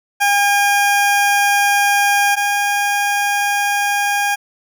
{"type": "tone pair in turn", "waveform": "20% pulse", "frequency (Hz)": [809, 812.3], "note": ["G#5", "G#5"], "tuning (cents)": [-46, -39], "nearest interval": "unison", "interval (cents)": 7, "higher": "second", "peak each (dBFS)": [-7, -10], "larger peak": "first", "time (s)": [[0.2, 2.36], [2.36, 4.36]], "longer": "first", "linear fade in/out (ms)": 20, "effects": []}